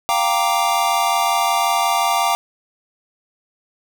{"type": "chord", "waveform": "square", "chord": "G minor seventh", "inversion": "third", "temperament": "equal", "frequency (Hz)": [698.5, 784, 932.3, 1174.7], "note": ["F5", "G5", "Bb5", "D6"], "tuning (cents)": [0, 0, 0, 0], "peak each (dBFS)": -22, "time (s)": [0.09, 2.35], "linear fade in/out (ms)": 0, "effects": []}